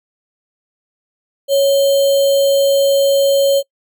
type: tone with sample-and-hold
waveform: sine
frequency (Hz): 554.4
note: C#5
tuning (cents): 0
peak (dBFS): -9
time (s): 1.48-3.63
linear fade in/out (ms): 50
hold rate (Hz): 3675
effects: noise-tail reverb RT60 0.1 s tail -25 dB re dry